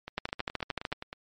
two click trains, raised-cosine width 0.3 ms, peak -14 / -22 dBFS, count 11 / 11, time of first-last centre 0.18-0.926 / 0.08-1.129 s, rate 13.4 / 9.53 Hz, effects MP3 48 kbps

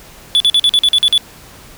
triangle tone bursts, 3446 Hz, A7, 37 cents flat, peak -6 dBFS, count 9, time 0.35-1.178 s, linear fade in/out 0 ms, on 52 ms, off 45 ms, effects pink hiss -39 dBFS RMS until 1.77 s

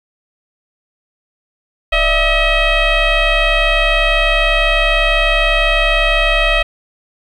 sine tone with frequency modulation, 1294 Hz, E6, 32 cents flat, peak -9 dBFS, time 1.92-6.63 s, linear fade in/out 10 ms, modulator 630 Hz, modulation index 3, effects tanh soft clip ceiling -6 dBFS + 8-bit

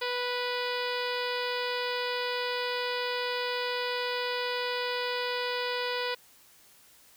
harmonic tone, 492.2 Hz, B4, 6 cents flat, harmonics 1 / 2 / 3 / 4 / 5 / 6 / 7 / 8 / 9 / 10, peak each -33 / -36 / -38 / -39 / -40 / -41 / -41 / -42 / -43 / -43 dBFS, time 0.01-6.15 s, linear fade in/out 10 ms, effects white hiss -58 dBFS RMS until 7.16 s

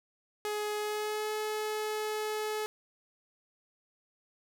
sawtooth tone with pitch glide, 420.4 to 428.2 Hz, G#4 to A4, +21 to -47 cents, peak -28 dBFS, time 0.45-2.66 s, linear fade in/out 0 ms, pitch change +32 cents, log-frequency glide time 0.77-1.32 s, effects none

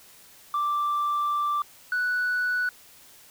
sine tone pair in turn, 1174.7 / 1480 Hz, D6 / F#6, 0 / 0 cents, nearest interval major third, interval 400 cents, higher second, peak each -21 dBFS, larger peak neither, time 0.54-1.62 / 1.92-2.69 s, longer first, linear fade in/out 2 ms, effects tanh soft clip ceiling -21 dBFS + white hiss -52 dBFS RMS until 3.3 s

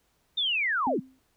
sine linear sweep, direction down, 3671 to 149.7 Hz, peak -24 dBFS, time 0.37-1 s, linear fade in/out 10 ms
sine tone with exponential decay, 261.6 Hz, C4, in tune, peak -25 dBFS, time 0.87-1.19 s, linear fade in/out 1 ms, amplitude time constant 69 ms
effects pink hiss -70 dBFS RMS until 1.36 s

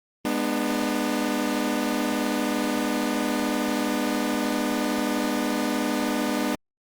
sawtooth chord, G# diminished, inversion none, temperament equal with one note detuned, 207.7 / 246.9 / 300 Hz, G#3 / B3 / D4, 0 / 0 / +37 cents, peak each -26 / -23 / -23 dBFS, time 0.25-6.55 s, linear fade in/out 0 ms, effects Opus 32 kbps

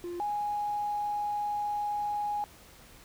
triangle tone pair in turn, 349.2 / 828.6 Hz, F4 / G#5, 0 / -4 cents, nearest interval octave + minor third, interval 1496 cents, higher second, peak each -32 / -25 dBFS, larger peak second, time 0.04-0.2 / 0.2-2.44 s, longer second, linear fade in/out 0 ms, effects tanh soft clip ceiling -27 dBFS + pink hiss -54 dBFS RMS until 3.04 s

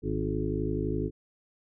harmonic tone with a mistuned harmonic, 51.91 Hz, G#1, in tune, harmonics 1 / 2 / 3 / 5 / 6 / 7 / 8, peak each -35 / -35 / -35 / -35 / -35 / -35 / -35 dBFS, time 0.02-1.11 s, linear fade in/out 50 ms, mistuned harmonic 8, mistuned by +47 cents, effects none

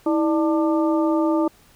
harmonic tone with a mistuned harmonic, 297.5 Hz, D4, 22 cents sharp, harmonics 1 / 2 / 3 / 4, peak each -18 / -24 / -28 / -30 dBFS, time 0.06-1.48 s, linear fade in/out 5 ms, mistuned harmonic 1, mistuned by +140 cents, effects pink hiss -54 dBFS RMS until 1.75 s

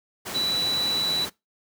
sine tone in noise, 3951 Hz, B7, in tune, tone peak -22 dBFS, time 0.34-1.26 s, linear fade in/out 20 ms, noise pink, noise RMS -32 dBFS, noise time 0.25-1.3 s, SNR +7 dB, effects noise-tail reverb RT60 0.2 s tail -21 dB re dry + high-pass 150 Hz 12 dB/octave

